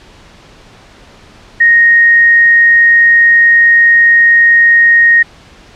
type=tone; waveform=sine; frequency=1864.7 Hz; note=A#6; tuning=in tune; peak=-3 dBFS; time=1.6-5.23 s; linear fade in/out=10 ms; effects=pink hiss -39 dBFS RMS until 5.75 s + low-pass 5000 Hz 12 dB/octave